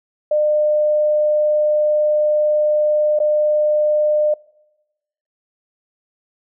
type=tone with dropouts; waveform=sine; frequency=603 Hz; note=D5; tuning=46 cents sharp; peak=-13 dBFS; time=0.31-4.34 s; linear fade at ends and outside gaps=5 ms; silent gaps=3.19-3.2 s; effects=noise-tail reverb RT60 1.0 s tail -23 dB re dry